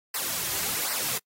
white noise with flanger, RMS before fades -29 dBFS, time 0.14-1.18 s, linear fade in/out 5 ms, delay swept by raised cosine 0.29 to 4.49 ms, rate 1.3 Hz, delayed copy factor -0.85, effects noise-tail reverb RT60 0.1 s tail -26 dB re dry + AAC 48 kbps

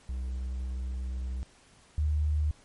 triangle / sine tone pair in turn, 63.7 / 75.47 Hz, C2 / D2, -46 / +48 cents, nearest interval minor third, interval 294 cents, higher second, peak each -29 / -24 dBFS, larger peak second, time 0.09-1.43 / 1.98-2.51 s, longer first, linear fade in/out 0 ms, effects pink hiss -59 dBFS RMS until 2.64 s + MP3 48 kbps

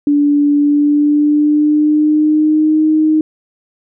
sine tone with pitch glide, 290 to 310.8 Hz, D4 to D#4, -22 to -2 cents, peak -8 dBFS, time 0.07-3.21 s, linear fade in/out 2 ms, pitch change +120 cents, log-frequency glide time 0.57-2.84 s, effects none

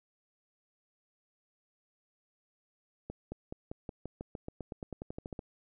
accelerating click train, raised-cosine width 2 ms, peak -26 dBFS, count 19, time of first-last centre 3.1-5.392 s, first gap 220 ms, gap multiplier 0.93, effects none

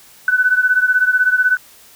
sine beating tone pair, 1496 / 1512 Hz, F#6 / F#6, +19 / +37 cents, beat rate 16 Hz, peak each -13 / -16 dBFS, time 0.28-1.57 s, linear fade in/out 2 ms, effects white hiss -45 dBFS RMS until 1.95 s

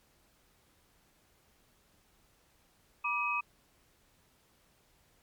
sine tone cluster, 968 / 1180 / 2536 Hz, B5 / D6 / D#7, -35 / +8 / +32 cents, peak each -37 / -34 / -32 dBFS, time 3.04-3.41 s, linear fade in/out 10 ms, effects pink hiss -68 dBFS RMS until 5.22 s + MP3 96 kbps

